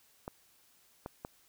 clicks, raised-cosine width 1 ms, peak -25 dBFS, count 3, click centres 0.279 / 1.061 / 1.249 s, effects white hiss -66 dBFS RMS until 1.48 s

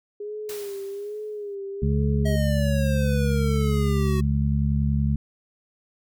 sine tone with vibrato, 409.3 Hz, G#4, 25 cents flat, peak -30 dBFS, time 0.2-2.36 s, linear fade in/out 5 ms, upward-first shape sine, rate 1.2 Hz, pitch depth 69 cents each way
white noise with exponential decay, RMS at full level -37 dBFS, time 0.49-1.55 s, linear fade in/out 1 ms, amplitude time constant 230 ms
harmonic tone, 70.7 Hz, C#2, 35 cents sharp, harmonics 1 / 2 / 3, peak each -23 / -23 / -26 dBFS, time 1.82-5.16 s, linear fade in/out 5 ms
square exponential sweep, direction down, 640 to 370 Hz, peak -28 dBFS, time 2.25-4.21 s, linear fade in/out 10 ms
effects none

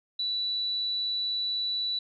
sine tone, 3952 Hz, B7, in tune, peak -27 dBFS, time 0.19-1.99 s, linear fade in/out 5 ms, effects none

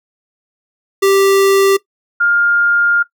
square / sine tone pair in turn, 391.7 / 1408.4 Hz, G4 / F6, -1 / +14 cents, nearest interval octave + minor seventh, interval 2215 cents, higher second, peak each -9 dBFS, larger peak neither, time 1.02-1.77 / 2.2-3.03 s, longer second, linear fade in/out 10 ms, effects noise-tail reverb RT60 0.1 s tail -18 dB re dry

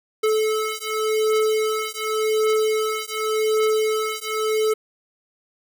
square beating tone pair, 433.7 / 434.58 Hz, A4 / A4, -25 / -21 cents, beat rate 0.88 Hz, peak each -23 dBFS, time 0.23-4.74 s, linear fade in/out 10 ms, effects none

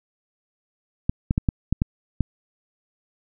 clicks, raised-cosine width 5 ms, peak -7 dBFS, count 7, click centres 1.095 / 1.309 / 1.379 / 1.488 / 1.726 / 1.819 / 2.207 s, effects none

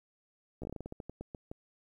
slowing click train, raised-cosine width 2 ms, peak -28 dBFS, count 15, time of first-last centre 0.62-1.515 s, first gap 14 ms, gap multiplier 1.21, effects 11-bit

